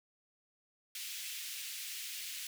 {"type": "high-pass noise", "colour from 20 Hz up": "pink", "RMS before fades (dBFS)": -43, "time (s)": [0.95, 2.47], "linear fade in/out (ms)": 2, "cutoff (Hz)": 2300, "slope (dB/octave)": 24, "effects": []}